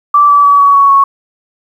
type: tone with pitch steps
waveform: sine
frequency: 1165 / 1153 / 1141 / 1129.2 / 1117.5 / 1106 Hz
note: D6 / D6 / C#6 / C#6 / C#6 / C#6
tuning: -14 / -32 / +50 / +32 / +14 / -4 cents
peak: -3 dBFS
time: 0.14-1.04 s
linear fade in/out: 5 ms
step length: 150 ms
effects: 7-bit

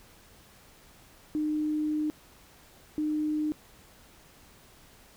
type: tone bursts at uneven times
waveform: sine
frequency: 304.5 Hz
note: D#4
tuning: 37 cents flat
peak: -26 dBFS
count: 2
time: 1.35-2.1 / 2.98-3.52 s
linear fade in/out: 0 ms
effects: pink hiss -56 dBFS RMS until 5.16 s

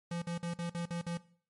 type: tone bursts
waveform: square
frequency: 171.4 Hz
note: F3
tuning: 32 cents flat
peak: -35 dBFS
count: 7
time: 0.11-1.174 s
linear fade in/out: 5 ms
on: 110 ms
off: 49 ms
effects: noise-tail reverb RT60 0.5 s tail -18 dB re dry + MP3 48 kbps

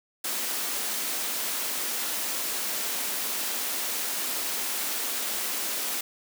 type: high-pass noise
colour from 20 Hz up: white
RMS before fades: -30 dBFS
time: 0.24-6.01 s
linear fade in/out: 5 ms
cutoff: 200 Hz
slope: 48 dB/octave
effects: none

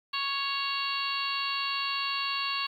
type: harmonic tone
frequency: 554.4 Hz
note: C#5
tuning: in tune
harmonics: 2 / 3 / 4 / 5 / 6 / 7 / 8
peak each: -33 / -41 / -42 / -33 / -40 / -39 / -35 dBFS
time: 0.13-2.67 s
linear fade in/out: 10 ms
effects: 10-bit

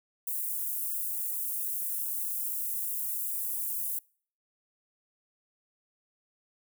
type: high-pass noise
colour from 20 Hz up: white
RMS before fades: -33 dBFS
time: 0.27-3.99 s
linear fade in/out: 5 ms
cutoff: 10000 Hz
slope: 24 dB/octave
effects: noise-tail reverb RT60 0.5 s tail -26 dB re dry

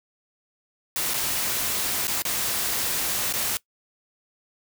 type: noise with dropouts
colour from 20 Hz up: white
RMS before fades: -26 dBFS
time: 0.96-3.57 s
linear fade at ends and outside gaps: 1 ms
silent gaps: 1.136-1.141 / 2.071-2.079 / 2.221-2.251 / 3.326-3.337 s
effects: noise-tail reverb RT60 0.1 s tail -20 dB re dry

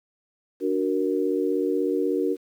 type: chord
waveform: sine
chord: D augmented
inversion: none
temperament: equal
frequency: 293.7 / 370 / 466.2 Hz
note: D4 / F#4 / A#4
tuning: 0 / 0 / 0 cents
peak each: -26 / -25 / -26 dBFS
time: 0.6-2.37 s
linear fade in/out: 50 ms
effects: 9-bit

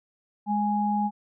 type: tone pair together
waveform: sine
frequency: 207.7 / 830.6 Hz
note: G#3 / G#5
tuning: 0 / 0 cents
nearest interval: 2 octaves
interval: 2400 cents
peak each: -25 dBFS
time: 0.46-1.11 s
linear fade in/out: 50 ms
effects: none

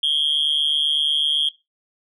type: tone with amplitude modulation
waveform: sine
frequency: 3249 Hz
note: G#7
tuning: 39 cents flat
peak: -11 dBFS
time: 0.03-1.49 s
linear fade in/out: 5 ms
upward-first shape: sine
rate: 148 Hz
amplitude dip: 90%
effects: noise-tail reverb RT60 0.2 s tail -18 dB re dry + tanh soft clip ceiling -12 dBFS

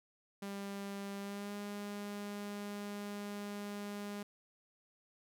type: tone with pitch glide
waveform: sawtooth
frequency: 199.2 to 204.4 Hz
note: G3 to G#3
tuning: +28 to -27 cents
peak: -37 dBFS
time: 0.42-4.23 s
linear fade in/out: 5 ms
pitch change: +45 cents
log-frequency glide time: 1.2-1.54 s
effects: none

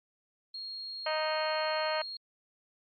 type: tone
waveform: sine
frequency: 4267 Hz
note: C8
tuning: 33 cents sharp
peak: -38 dBFS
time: 0.54-2.17 s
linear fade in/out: 5 ms
type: harmonic tone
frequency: 311.1 Hz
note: D#4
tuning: in tune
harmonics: 2 / 3 / 4 / 5 / 6 / 7 / 8 / 9 / 10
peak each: -32 / -36 / -38 / -40 / -42 / -43 / -44 / -45 / -46 dBFS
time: 1.06-2.02 s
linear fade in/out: 5 ms
effects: Opus 48 kbps

